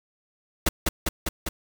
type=noise with echo; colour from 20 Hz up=pink; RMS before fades=-21 dBFS; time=0.66-0.69 s; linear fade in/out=5 ms; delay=200 ms; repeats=4; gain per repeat=-2 dB; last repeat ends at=1.49 s; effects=none